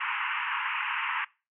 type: band-pass noise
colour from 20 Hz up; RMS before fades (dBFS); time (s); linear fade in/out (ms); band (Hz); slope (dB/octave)
pink; -31; 0-1.25; 10; 890 to 2900; 96
effects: noise-tail reverb RT60 0.3 s tail -22 dB re dry